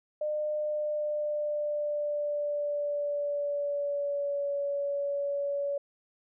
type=tone with pitch glide; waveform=sine; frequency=604 to 566.8 Hz; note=D5 to C#5; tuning=+48 to +38 cents; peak=-28 dBFS; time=0.21-5.78 s; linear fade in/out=5 ms; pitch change=-110 cents; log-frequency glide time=0.52-4.53 s; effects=none